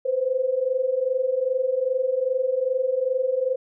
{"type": "tone pair together", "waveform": "sine", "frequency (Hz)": [500.8, 523.3], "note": ["B4", "C5"], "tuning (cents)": [24, 0], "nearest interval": "minor second", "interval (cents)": 76, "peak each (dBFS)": [-25, -22], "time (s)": [0.05, 3.56], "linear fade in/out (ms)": 10, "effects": []}